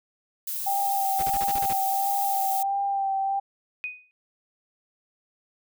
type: noise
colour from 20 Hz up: violet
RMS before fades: -31 dBFS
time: 0.47-2.63 s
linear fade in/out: 5 ms
type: tone with vibrato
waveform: sine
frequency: 787 Hz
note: G5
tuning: 7 cents sharp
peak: -23 dBFS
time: 0.66-3.4 s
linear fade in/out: 10 ms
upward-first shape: sine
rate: 1.5 Hz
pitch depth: 22 cents each way
type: noise bursts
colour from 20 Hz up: pink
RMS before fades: -35 dBFS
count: 8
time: 1.19-1.731 s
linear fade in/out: 2 ms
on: 37 ms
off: 35 ms
type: tone with exponential decay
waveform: sine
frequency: 2491 Hz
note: D#7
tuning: 1 cent sharp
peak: -26 dBFS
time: 3.84-4.11 s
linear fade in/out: 0 ms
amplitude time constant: 58 ms
effects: none

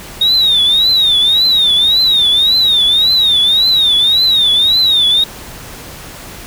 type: tone with vibrato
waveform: triangle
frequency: 3720 Hz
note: A#7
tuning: 4 cents flat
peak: -5 dBFS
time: 0.21-5.24 s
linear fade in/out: 5 ms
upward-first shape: triangle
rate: 1.8 Hz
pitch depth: 170 cents each way
effects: tanh soft clip ceiling -4 dBFS + pink hiss -31 dBFS RMS until 6.46 s

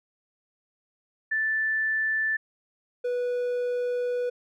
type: tone pair in turn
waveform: sine / triangle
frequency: 1760 / 490.8 Hz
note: A6 / B4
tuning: 0 / -11 cents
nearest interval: octave + minor seventh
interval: 2211 cents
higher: first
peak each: -23 dBFS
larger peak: neither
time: 1.31-2.37 / 3.04-4.3 s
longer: second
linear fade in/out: 10 ms
effects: none

